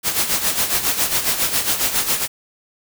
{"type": "noise with tremolo", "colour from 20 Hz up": "white", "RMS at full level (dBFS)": -17, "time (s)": [0.03, 2.28], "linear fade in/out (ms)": 50, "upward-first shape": "sine", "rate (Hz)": 7.3, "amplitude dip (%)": 65, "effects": []}